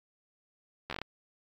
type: slowing click train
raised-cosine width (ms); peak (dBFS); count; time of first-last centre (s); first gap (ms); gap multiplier
0.3; -20; 7; 0.9-1.016; 12; 1.19
effects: AAC 64 kbps